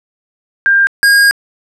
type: tone pair in turn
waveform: sine / square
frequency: 1596 / 1626.7 Hz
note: G6 / G#6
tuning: +31 / -36 cents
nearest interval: unison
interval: 33 cents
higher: second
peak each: -6 dBFS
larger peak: neither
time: 0.66-0.87 / 1.03-1.31 s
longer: second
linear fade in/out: 0 ms
effects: low-pass 12000 Hz 12 dB/octave